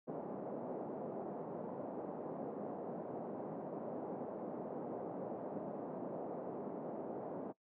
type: band-pass noise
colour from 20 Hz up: white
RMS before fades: -44 dBFS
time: 0.07-7.53 s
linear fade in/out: 20 ms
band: 170 to 680 Hz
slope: 24 dB/octave
effects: noise-tail reverb RT60 0.1 s tail -20 dB re dry